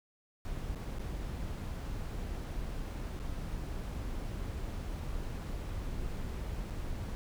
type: noise with dropouts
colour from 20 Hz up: brown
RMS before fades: -38 dBFS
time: 0.45-7.15 s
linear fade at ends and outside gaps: 0 ms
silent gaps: 0.749-0.757 / 0.985-0.994 / 3.191-3.199 / 6.702-6.707 s
effects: none